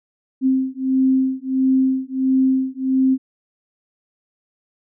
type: beating tone pair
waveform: sine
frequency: 262 / 263.5 Hz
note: C4 / C4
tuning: +2 / +12 cents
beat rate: 1.5 Hz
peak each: -18 dBFS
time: 0.41-3.18 s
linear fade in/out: 50 ms
effects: none